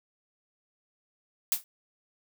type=noise with exponential decay; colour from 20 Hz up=blue; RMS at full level=-21 dBFS; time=1.52-1.64 s; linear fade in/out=1 ms; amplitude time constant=25 ms; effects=none